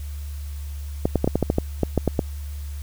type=clicks; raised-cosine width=2 ms; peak=-5 dBFS; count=12; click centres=1.055 / 1.157 / 1.244 / 1.276 / 1.356 / 1.427 / 1.501 / 1.584 / 1.833 / 1.977 / 2.077 / 2.192 s; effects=added 72 Hz sine -29 dBFS peak until 2.82 s + white hiss -48 dBFS RMS until 2.82 s